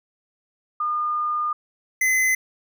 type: tone pair in turn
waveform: sine / square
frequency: 1215 / 2039 Hz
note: D#6 / C7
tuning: -42 / -45 cents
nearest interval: major sixth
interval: 897 cents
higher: second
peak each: -21 / -18 dBFS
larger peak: second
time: 0.8-1.53 / 2.01-2.35 s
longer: first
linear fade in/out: 5 ms
effects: none